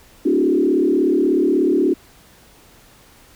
sine tone with frequency modulation, 328.4 Hz, E4, 6 cents flat, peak -13 dBFS, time 0.25-1.94 s, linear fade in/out 10 ms, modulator 36.5 Hz, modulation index 1.8, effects pink hiss -49 dBFS RMS until 3.35 s

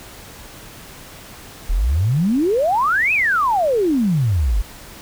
sine exponential two-way sweep, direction up then down, 35.64 to 2618 to 43.74 Hz, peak -14 dBFS, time 1.69-4.62 s, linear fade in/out 10 ms, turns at 3.13 s, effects pink hiss -39 dBFS RMS until 5.01 s

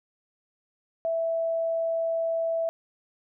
sine tone, 659.3 Hz, E5, in tune, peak -24 dBFS, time 1.05-2.69 s, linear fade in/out 0 ms, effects none

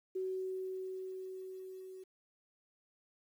sine tone with level ramp, 375.6 Hz, F#4, 26 cents sharp, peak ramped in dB -34 to -47 dBFS, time 0.15-2.04 s, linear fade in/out 10 ms, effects 11-bit

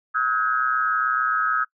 sine tone cluster, 1279 / 1406 / 1505 / 1634 Hz, D#6 / F6 / F#6 / G#6, +47 / +11 / +29 / -29 cents, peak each -21 / -29 / -27 / -28 dBFS, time 0.14-1.65 s, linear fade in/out 20 ms, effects noise-tail reverb RT60 0.1 s tail -25 dB re dry

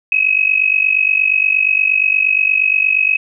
sine tone with amplitude modulation, 2554 Hz, D#7, 45 cents sharp, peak -7 dBFS, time 0.12-3.17 s, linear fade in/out 2 ms, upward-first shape sine, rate 48.5 Hz, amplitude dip 85%, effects none

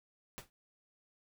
pink noise with exponential decay, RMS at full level -42 dBFS, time 0.38-0.5 s, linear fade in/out 0 ms, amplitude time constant 25 ms, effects none

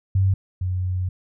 sine tone pair in turn, 95.9 / 91.65 Hz, G2 / F#2, -37 / -16 cents, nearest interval minor second, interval 79 cents, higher first, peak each -15 / -21 dBFS, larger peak first, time 0.15-0.34 / 0.61-1.09 s, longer second, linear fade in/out 5 ms, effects none

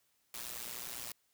white noise with amplitude modulation, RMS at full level -40 dBFS, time 0.34-1.12 s, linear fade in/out 2 ms, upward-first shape sine, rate 119 Hz, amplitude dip 80%, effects white hiss -75 dBFS RMS until 1.33 s

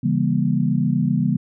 sine chord, C# diminished seventh, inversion none, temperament just, 138.59 / 166.31 / 199.57 / 239.5 Hz, C#3 / E3 / G3 / Bb3, 0 / +16 / +31 / +47 cents, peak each -22 dBFS, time 0.03-1.37 s, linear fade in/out 10 ms, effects none

